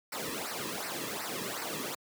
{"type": "noise with flanger", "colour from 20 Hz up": "pink", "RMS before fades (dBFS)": -37, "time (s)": [0.12, 1.95], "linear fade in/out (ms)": 5, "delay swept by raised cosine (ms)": [0.29, 1.39], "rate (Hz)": 2.7, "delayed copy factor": -0.8, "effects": ["high-pass 150 Hz 12 dB/octave"]}